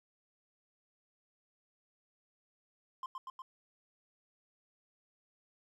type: tone with echo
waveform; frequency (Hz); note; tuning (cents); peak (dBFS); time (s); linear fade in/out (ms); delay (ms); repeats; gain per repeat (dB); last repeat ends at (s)
triangle; 1046.5; C6; 0; -36; 3.03-3.06; 2; 120; 3; -2; 3.42
effects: none